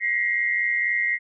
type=tone cluster; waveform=sine; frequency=1902 / 1986 / 2109 Hz; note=A#6 / B6 / C7; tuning=+34 / +9 / +13 cents; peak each=-23 / -31 / -24 dBFS; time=0-1.19 s; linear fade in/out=50 ms; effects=none